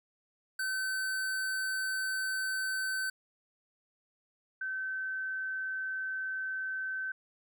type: tone pair in turn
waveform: square / sine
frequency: 1530 / 1535.8 Hz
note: G6 / G6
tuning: -42 / -36 cents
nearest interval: unison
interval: 6 cents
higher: second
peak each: -32 / -33 dBFS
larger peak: first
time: 0.59-3.1 / 4.61-7.12 s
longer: neither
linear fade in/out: 5 ms
effects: none